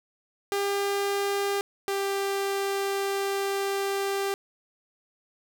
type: tone pair in turn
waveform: sawtooth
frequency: 400 / 394.7 Hz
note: G4 / G4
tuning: +35 / +12 cents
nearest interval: unison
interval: 23 cents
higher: first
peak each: -21 / -22 dBFS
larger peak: first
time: 0.52-1.61 / 1.88-4.34 s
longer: second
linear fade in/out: 0 ms
effects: none